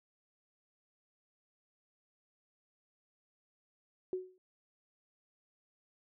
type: tone with exponential decay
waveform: sine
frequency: 370 Hz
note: F#4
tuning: in tune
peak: -30 dBFS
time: 4.13-4.38 s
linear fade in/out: 1 ms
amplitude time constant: 54 ms
effects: none